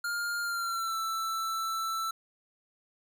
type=tone with pitch glide; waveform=square; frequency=1407 to 1328 Hz; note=F6 to E6; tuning=+12 to +12 cents; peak=-31 dBFS; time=0.04-2.11 s; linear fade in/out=5 ms; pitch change=-100 cents; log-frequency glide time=0.42-0.97 s; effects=none